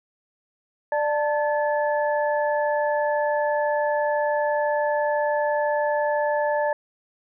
sine tone cluster, 592 / 886 / 1724 Hz, D5 / A5 / A6, +14 / +12 / -36 cents, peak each -22 / -25 / -30 dBFS, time 0.92-6.73 s, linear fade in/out 2 ms, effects none

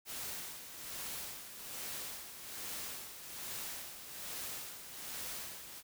white noise with tremolo, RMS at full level -42 dBFS, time 0.05-5.83 s, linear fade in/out 50 ms, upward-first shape sine, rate 1.2 Hz, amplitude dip 60%, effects none

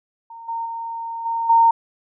sine tone with level steps, 919 Hz, A#5, 25 cents flat, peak -35 / -23 / -26 / -20 / -10 dBFS, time 0.3-1.71 s, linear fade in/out 5 ms, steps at 0.48 / 0.65 / 1.25 / 1.49 s, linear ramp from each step 10 ms, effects none

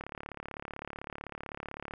click train, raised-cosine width 0.5 ms, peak -24 dBFS, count 70, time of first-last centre 0.01-1.937 s, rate 35.8 Hz, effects none

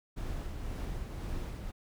brown noise with tremolo, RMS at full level -36 dBFS, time 0.16-1.72 s, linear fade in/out 20 ms, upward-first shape triangle, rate 1.9 Hz, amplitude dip 40%, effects none

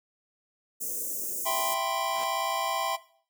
white band-stop noise, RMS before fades -33 dBFS, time 0.8-1.75 s, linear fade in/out 20 ms, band 550 to 6200 Hz, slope 48 dB/octave
square chord, C major seventh, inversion first, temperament equal with one note detuned, 661.2 / 784 / 987.8 / 1046.5 Hz, E5 / G5 / B5 / C6, +5 / 0 / 0 / 0 cents, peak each -32 / -33 / -38 / -32 dBFS, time 1.45-2.97 s, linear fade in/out 20 ms
pink noise with exponential growth, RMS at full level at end -37 dBFS, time 1.99-2.24 s, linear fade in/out 2 ms, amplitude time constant 54 ms
effects noise-tail reverb RT60 0.5 s tail -17 dB re dry + high-pass 300 Hz 12 dB/octave

